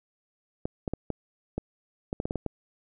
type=clicks; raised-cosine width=2 ms; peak=-16 dBFS; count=11; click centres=0.655 / 0.878 / 0.936 / 1.103 / 1.58 / 2.129 / 2.201 / 2.255 / 2.309 / 2.357 / 2.463 s; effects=none